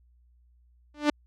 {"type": "tone with exponential growth", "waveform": "sawtooth", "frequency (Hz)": 295.9, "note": "D4", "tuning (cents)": 13, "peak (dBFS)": -13, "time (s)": [0.94, 1.1], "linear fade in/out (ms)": 5, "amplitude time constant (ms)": 34, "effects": ["added 60 Hz sine -58 dBFS peak until 1.26 s", "low-pass 5000 Hz 12 dB/octave"]}